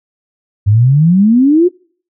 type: exponential sweep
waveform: sine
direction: up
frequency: 98 to 370 Hz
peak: -5 dBFS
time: 0.66-1.69 s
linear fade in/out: 20 ms
effects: noise-tail reverb RT60 0.5 s tail -26 dB re dry